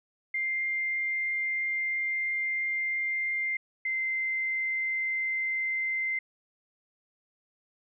sine tone pair in turn, 2101 / 2079 Hz, C7 / C7, +7 / -12 cents, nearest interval unison, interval 19 cents, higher first, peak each -27 dBFS, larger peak neither, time 0.34-3.57 / 3.85-6.19 s, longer first, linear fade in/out 5 ms, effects none

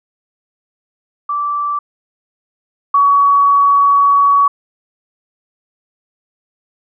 sine tone pair in turn, 1165 / 1128.6 Hz, D6 / C#6, -14 / +31 cents, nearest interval minor second, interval 55 cents, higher first, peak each -15 / -7 dBFS, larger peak second, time 1.29-1.79 / 2.94-4.48 s, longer second, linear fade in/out 5 ms, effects none

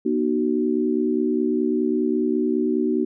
sine tone cluster, 240.6 / 305.7 / 375.2 Hz, B3 / D#4 / F#4, -45 / -30 / +24 cents, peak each -23 dBFS, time 0.05-3.05 s, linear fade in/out 10 ms, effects none

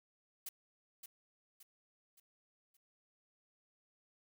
blue noise with echo, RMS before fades -44 dBFS, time 0.46-0.49 s, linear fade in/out 5 ms, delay 570 ms, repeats 4, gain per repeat -7 dB, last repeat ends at 2.77 s, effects none

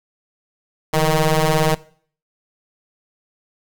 15% pulse ring-modulated tone, 157.8 Hz, D#3, 25 cents sharp, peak -5 dBFS, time 0.93-1.75 s, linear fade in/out 10 ms, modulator 307 Hz, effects noise-tail reverb RT60 0.5 s tail -20 dB re dry

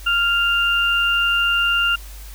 sine tone pair together, 1396.9 / 2792 Hz, F6 / F7, 0 / -1 cents, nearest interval octave, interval 1199 cents, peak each -18 dBFS, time 0.06-1.96 s, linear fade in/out 10 ms, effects added 50 Hz sine -34 dBFS peak until 2.34 s + white hiss -43 dBFS RMS until 2.34 s

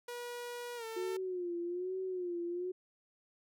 sawtooth tone with pitch glide, 482.8 to 447.9 Hz, B4 to A4, -39 to +31 cents, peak -37 dBFS, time 0.08-1.17 s, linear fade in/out 5 ms, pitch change -130 cents, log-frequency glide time 0.76-0.85 s
sine tone with vibrato, 360 Hz, F#4, 47 cents flat, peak -35 dBFS, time 0.96-2.72 s, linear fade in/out 10 ms, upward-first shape sine, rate 1.2 Hz, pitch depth 80 cents each way
effects none

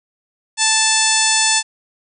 harmonic tone, 880 Hz, A5, in tune, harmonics 1 / 2 / 3 / 4 / 5 / 6 / 7 / 8 / 9 / 10, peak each -22 / -22 / -22 / -22 / -22 / -22 / -22 / -22 / -22 / -22 dBFS, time 0.57-1.63 s, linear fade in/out 50 ms, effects none

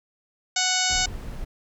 harmonic tone, 740 Hz, F#5, in tune, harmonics 1 / 2 / 3 / 4 / 5 / 6 / 7 / 8 / 9 / 10, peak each -30 / -30 / -30 / -30 / -30 / -30 / -30 / -30 / -30 / -30 dBFS, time 0.56-1.06 s, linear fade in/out 5 ms
brown noise, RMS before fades -33 dBFS, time 0.89-1.45 s, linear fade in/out 10 ms
effects none

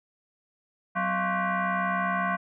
sine tone with frequency modulation, 186.3 Hz, F#3, 12 cents sharp, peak -24 dBFS, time 0.95-2.37 s, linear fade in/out 20 ms, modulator 440 Hz, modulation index 3.6, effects none

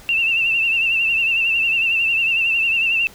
sine tone with vibrato, 2700 Hz, E7, 41 cents sharp, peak -15 dBFS, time 0.09-3.07 s, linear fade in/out 0 ms, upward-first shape triangle, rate 11 Hz, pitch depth 71 cents each way, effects pink hiss -44 dBFS RMS until 3.14 s

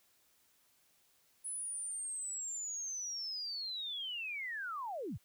sine linear sweep, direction down, 10230 to 59.8 Hz, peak -38 dBFS, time 1.44-5.18 s, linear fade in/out 20 ms, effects white hiss -71 dBFS RMS until 5.24 s

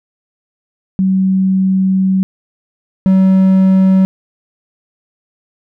sine / triangle tone pair in turn, 189.7 / 189.7 Hz, F#3 / F#3, +43 / +43 cents, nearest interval unison, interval 0 cents, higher neither, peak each -9 / -4 dBFS, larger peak second, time 0.99-2.23 / 3.06-4.05 s, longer first, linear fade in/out 0 ms, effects none

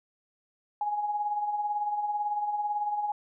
sine tone with tremolo, 832 Hz, G#5, 3 cents sharp, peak -25 dBFS, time 0.81-3.12 s, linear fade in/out 2 ms, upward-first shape sine, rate 18 Hz, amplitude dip 50%, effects none

